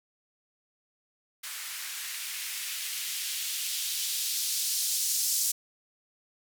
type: noise with band-pass filter sweep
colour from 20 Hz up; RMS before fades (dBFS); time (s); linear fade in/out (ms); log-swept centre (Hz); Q
violet; -32; 1.43-5.52; 10; 1500 to 5900; 1.2
effects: none